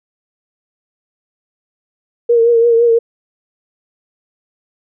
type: tone with vibrato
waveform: sine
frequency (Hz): 466.2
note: A#4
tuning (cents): 0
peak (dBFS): -7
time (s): 2.29-2.99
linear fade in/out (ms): 10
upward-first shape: triangle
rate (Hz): 5.9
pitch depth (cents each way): 46
effects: none